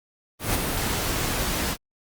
pink noise with ADSR envelope, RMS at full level -21 dBFS, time 0.39-1.77 s, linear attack 160 ms, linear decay 8 ms, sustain -5 dB, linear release 56 ms, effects Opus 32 kbps

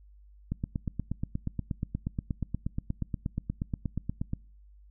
click train, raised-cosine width 5 ms, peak -18 dBFS, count 33, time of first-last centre 0.52-4.334 s, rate 8.39 Hz, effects noise-tail reverb RT60 0.5 s tail -26 dB re dry + added 50 Hz sine -52 dBFS peak until 4.9 s

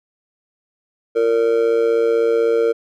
triangle tone with amplitude modulation, 460 Hz, A#4, 23 cents flat, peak -8 dBFS, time 1.15-2.73 s, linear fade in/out 20 ms, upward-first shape sine, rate 116 Hz, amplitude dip 75%, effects none

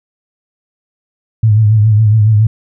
sine tone with vibrato, 107.8 Hz, A2, 35 cents flat, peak -5 dBFS, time 1.43-2.47 s, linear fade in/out 5 ms, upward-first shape triangle, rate 7.2 Hz, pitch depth 79 cents each way, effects none

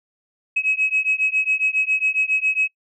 sine beating tone pair, 2553 / 2560.3 Hz, D#7 / D#7, +44 / +49 cents, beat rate 7.3 Hz, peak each -20 dBFS, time 0.56-2.68 s, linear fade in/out 10 ms, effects noise-tail reverb RT60 0.1 s tail -25 dB re dry + tanh soft clip ceiling -10 dBFS

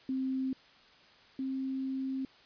sine tone pair in turn, 262.8 / 265.4 Hz, C4 / C4, +8 / +25 cents, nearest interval unison, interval 17 cents, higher second, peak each -30 / -32 dBFS, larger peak first, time 0.09-0.53 / 1.39-2.25 s, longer second, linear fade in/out 2 ms, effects white hiss -59 dBFS RMS until 2.45 s + resampled to 11025 Hz

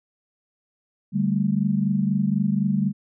sine chord, D suspended fourth, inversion none, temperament equal, 146.83 / 196 / 220 Hz, D3 / G3 / A3, 0 / 0 / 0 cents, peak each -26 / -21 / -25 dBFS, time 1.12-2.93 s, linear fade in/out 50 ms, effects none

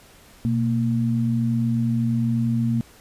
sine tone pair together, 122 / 230.3 Hz, B2 / A#3, -21 / -21 cents, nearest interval major seventh, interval 1100 cents, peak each -22 / -21 dBFS, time 0.45-2.81 s, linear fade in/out 0 ms, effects pink hiss -50 dBFS RMS until 3 s + resampled to 32000 Hz

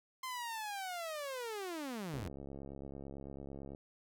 sawtooth linear sweep, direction down, 1047 to 77.78 Hz, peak -36 dBFS, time 0.23-2.28 s, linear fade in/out 5 ms
click train, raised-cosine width 2 ms, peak -34 dBFS, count 112, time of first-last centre 2.14-3.749 s, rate 69 Hz
effects none

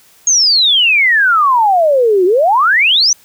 sine exponential two-way sweep, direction down then up, 6630 to 349.8 to 6180 Hz, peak -7 dBFS, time 0.27-3.13 s, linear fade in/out 2 ms, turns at 2.25 s, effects white hiss -47 dBFS RMS until 3.24 s

